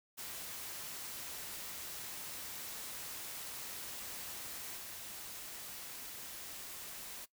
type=noise with level steps; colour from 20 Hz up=white; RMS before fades=-45 / -47 dBFS; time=0.17-7.26 s; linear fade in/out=20 ms; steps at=4.77 s; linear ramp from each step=10 ms; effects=noise-tail reverb RT60 0.1 s tail -18 dB re dry